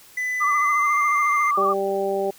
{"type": "tone with pitch glide", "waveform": "triangle", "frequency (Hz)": [2000, 2090], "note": ["B6", "C7"], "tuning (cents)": [21, -2], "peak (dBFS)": -21, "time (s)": [0.17, 1.51], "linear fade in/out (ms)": 5, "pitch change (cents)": 77, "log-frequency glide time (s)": [0.42, 0.95]}
{"type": "tone with vibrato", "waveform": "sine", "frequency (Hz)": 1174.7, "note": "D6", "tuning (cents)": 0, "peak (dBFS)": -18, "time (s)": [0.4, 1.74], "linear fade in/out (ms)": 20, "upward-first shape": "sine", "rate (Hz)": 14, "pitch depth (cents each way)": 60}
{"type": "harmonic tone", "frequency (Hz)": 196, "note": "G3", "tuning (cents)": 0, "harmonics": [1, 2, 3, 4], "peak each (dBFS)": [-34, -23, -26, -28], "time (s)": [1.57, 2.31], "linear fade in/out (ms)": 10}
{"effects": ["white hiss -49 dBFS RMS until 2.38 s"]}